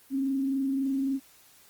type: tone with frequency modulation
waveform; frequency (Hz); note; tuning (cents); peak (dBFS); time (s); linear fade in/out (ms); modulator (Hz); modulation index
sine; 270.5; C#4; -42; -25; 0.1-1.2; 50; 23.6; 0.29
effects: white hiss -57 dBFS RMS until 1.69 s + Opus 24 kbps